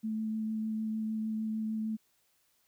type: tone with vibrato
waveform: sine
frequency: 218.7 Hz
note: A3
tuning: 10 cents flat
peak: -31 dBFS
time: 0.03-1.97 s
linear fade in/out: 20 ms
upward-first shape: triangle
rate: 6.6 Hz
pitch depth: 13 cents each way
effects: white hiss -72 dBFS RMS until 2.67 s